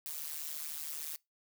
blue noise with amplitude modulation, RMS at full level -37 dBFS, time 0.06-1.16 s, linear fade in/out 0 ms, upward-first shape sine, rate 152 Hz, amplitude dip 100%, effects noise-tail reverb RT60 0.2 s tail -23 dB re dry

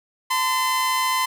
sawtooth tone pair together, 893.1 / 1027 Hz, A5 / C6, +26 / -33 cents, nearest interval major second, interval 241 cents, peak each -26 / -16 dBFS, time 0.3-1.26 s, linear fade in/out 10 ms, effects none

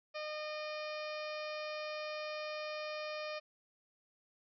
harmonic tone, 610 Hz, D#5, 34 cents flat, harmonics 1 / 2 / 3 / 4 / 5 / 6 / 7 / 8 / 9, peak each -41 / -47 / -51 / -47 / -55 / -57 / -55 / -53 / -57 dBFS, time 0.14-3.4 s, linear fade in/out 20 ms, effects none

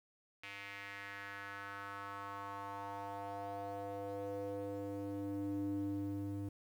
square tone with band-pass filter sweep, 100 Hz, G2, 35 cents sharp, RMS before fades -43 dBFS, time 0.43-6.49 s, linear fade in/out 5 ms, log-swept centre 2400 to 220 Hz, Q 3.1, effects 11-bit

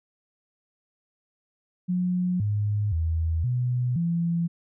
sine tone with pitch steps, 180.4 / 104 / 81.4 / 124 / 169.5 Hz, F#3 / G#2 / E2 / B2 / E3, -44 / +3 / -21 / +7 / +49 cents, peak -22 dBFS, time 1.88-4.48 s, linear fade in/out 20 ms, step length 520 ms, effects none

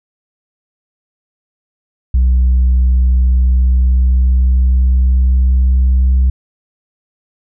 sine tone with pitch glide, 62.8 to 64.19 Hz, B1 to C2, +30 to -32 cents, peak -5 dBFS, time 2.14-6.3 s, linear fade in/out 5 ms, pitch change +38 cents, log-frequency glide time 3.22-6.09 s, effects tanh soft clip ceiling -6 dBFS

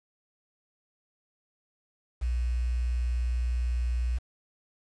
sine tone with quantisation, 60.7 Hz, B1, 29 cents flat, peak -25 dBFS, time 2.21-4.19 s, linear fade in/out 20 ms, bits 8, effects resampled to 22050 Hz

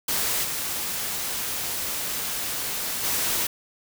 white noise with level steps, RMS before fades -25 / -29 / -25 dBFS, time 0.08-3.47 s, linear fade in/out 5 ms, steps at 0.43 / 3.03 s, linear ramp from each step 20 ms, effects none

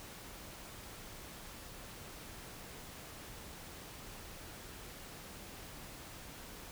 silence, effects pink hiss -50 dBFS RMS until 6.71 s

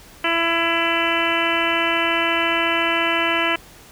harmonic tone, 334.2 Hz, E4, 24 cents sharp, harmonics 1 / 2 / 3 / 4 / 5 / 6 / 7 / 8 / 9, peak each -26 / -26 / -26 / -26 / -26 / -26 / -26 / -26 / -26 dBFS, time 0.24-3.56 s, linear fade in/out 5 ms, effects pink hiss -45 dBFS RMS until 3.91 s

